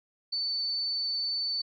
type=tone; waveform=sine; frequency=4511 Hz; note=C#8; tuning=29 cents sharp; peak=-28 dBFS; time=0.32-1.62 s; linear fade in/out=10 ms; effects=none